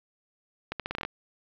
accelerating click train, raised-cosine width 0.3 ms, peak -15 dBFS, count 9, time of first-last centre 0.72-1.05 s, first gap 77 ms, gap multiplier 0.81, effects low-pass 4000 Hz 12 dB/octave + 9-bit

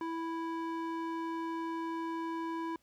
square tone with band-pass filter, 329.6 Hz, E4, in tune, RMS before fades -37 dBFS, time 0.01-2.76 s, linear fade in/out 2 ms, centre 740 Hz, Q 1.6, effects pink hiss -72 dBFS RMS until 2.82 s

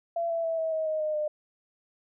sine tone with pitch steps, 677 / 666.1 / 655.5 / 644.9 / 634.6 / 624.4 / 614.4 / 604.5 Hz, E5 / E5 / E5 / E5 / D#5 / D#5 / D#5 / D5, +46 / +18 / -10 / -38 / +34 / +6 / -22 / +50 cents, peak -26 dBFS, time 0.16-1.28 s, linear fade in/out 5 ms, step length 140 ms, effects none

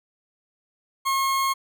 40% pulse tone, 1081 Hz, C#6, 44 cents flat, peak -20 dBFS, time 1.05-1.54 s, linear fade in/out 20 ms, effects none

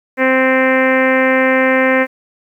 sine tone with frequency modulation, 783 Hz, G5, 2 cents flat, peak -10 dBFS, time 0.17-2.07 s, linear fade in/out 50 ms, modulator 261 Hz, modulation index 5.5, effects 8-bit

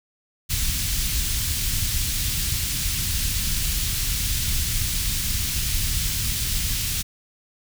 pink band-stop noise, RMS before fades -24 dBFS, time 0.49-7.03 s, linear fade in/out 20 ms, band 110 to 3300 Hz, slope 12 dB/octave, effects none

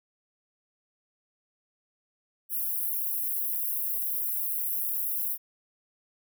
white high-pass noise, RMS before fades -30 dBFS, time 2.49-5.38 s, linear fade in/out 50 ms, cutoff 11000 Hz, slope 48 dB/octave, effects none

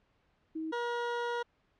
sine / 20% pulse tone pair in turn, 318.4 / 477.1 Hz, D#4 / A#4, +40 / +40 cents, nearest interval perfect fifth, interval 700 cents, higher second, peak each -34 / -27 dBFS, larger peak second, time 0.55-0.72 / 0.72-1.43 s, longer second, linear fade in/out 10 ms, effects pink hiss -72 dBFS RMS until 1.79 s + low-pass 3000 Hz 12 dB/octave

